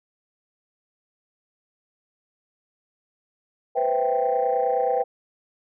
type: chord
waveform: sine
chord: C major seventh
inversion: third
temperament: equal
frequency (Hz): 493.9 / 523.3 / 659.3 / 784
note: B4 / C5 / E5 / G5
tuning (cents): 0 / 0 / 0 / 0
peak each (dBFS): -23 / -26 / -28 / -23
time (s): 3.75-5.04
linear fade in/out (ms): 20
effects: tanh soft clip ceiling -12 dBFS